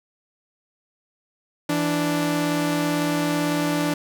sawtooth tone pair together, 165.84 / 293.7 Hz, E3 / D4, +11 / 0 cents, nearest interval minor seventh, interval 989 cents, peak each -22 / -18 dBFS, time 1.69-3.94 s, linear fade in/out 5 ms, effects none

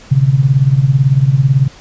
sine tone with tremolo, 135.1 Hz, C#3, 44 cents flat, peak -3 dBFS, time 0.11-1.68 s, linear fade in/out 10 ms, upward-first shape triangle, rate 18 Hz, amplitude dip 90%, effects pink hiss -39 dBFS RMS until 1.8 s + resampled to 16000 Hz

